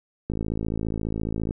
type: click train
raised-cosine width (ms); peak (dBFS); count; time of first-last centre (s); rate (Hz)
3; -15; 67; 0.3-1.509; 54.6
effects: none